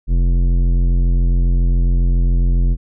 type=tone with tanh clipping; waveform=sine; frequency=43.65 Hz; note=F1; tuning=in tune; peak=-13 dBFS; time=0.07-2.77 s; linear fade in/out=50 ms; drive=13 dB; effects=none